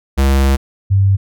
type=tone pair in turn; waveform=square / sine; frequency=67.8 / 97.79 Hz; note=C#2 / G2; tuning=-38 / -4 cents; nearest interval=tritone; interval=634 cents; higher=second; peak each=-10 / -8 dBFS; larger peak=second; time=0.17-0.57 / 0.9-1.17 s; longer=first; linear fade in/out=20 ms; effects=none